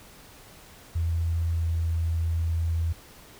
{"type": "tone with pitch glide", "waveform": "sine", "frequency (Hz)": [83.3, 82.63], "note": ["E2", "E2"], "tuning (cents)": [19, 5], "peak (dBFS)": -23, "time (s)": [0.95, 2.93], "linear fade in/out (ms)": 10, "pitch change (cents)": -14, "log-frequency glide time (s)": [1.51, 1.61], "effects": ["pink hiss -50 dBFS RMS until 3.39 s"]}